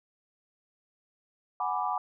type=chord; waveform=sine; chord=G# half-diminished seventh; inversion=third; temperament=equal; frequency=740 / 830.6 / 987.8 / 1174.7 Hz; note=F#5 / G#5 / B5 / D6; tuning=0 / 0 / 0 / 0 cents; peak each=-33 dBFS; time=1.6-1.98 s; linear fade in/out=2 ms; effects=none